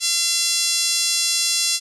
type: tone with high-pass filter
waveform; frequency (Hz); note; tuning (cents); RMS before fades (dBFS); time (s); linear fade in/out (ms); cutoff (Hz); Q
5% pulse; 682; F5; -41; -20; 0-1.8; 50; 3800; 1
effects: resampled to 32000 Hz